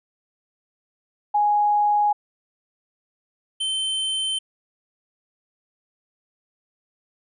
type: tone pair in turn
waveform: sine / square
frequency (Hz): 830.6 / 3091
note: G#5 / G7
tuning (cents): 0 / -25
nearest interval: octave + major seventh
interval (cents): 2275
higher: second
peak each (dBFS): -16 / -23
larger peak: first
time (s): 1.34-2.13 / 3.6-4.39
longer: neither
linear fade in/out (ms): 10
effects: resampled to 24000 Hz